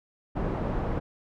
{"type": "low-pass noise", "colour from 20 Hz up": "pink", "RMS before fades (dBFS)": -29, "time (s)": [0.35, 1], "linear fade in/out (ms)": 20, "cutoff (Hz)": 840, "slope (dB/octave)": 12, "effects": []}